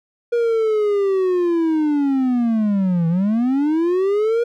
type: linear two-way sweep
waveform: triangle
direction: down then up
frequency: 478 to 162.2 to 478 Hz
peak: -13 dBFS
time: 0.32-4.44 s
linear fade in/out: 10 ms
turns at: 3.08 s
effects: none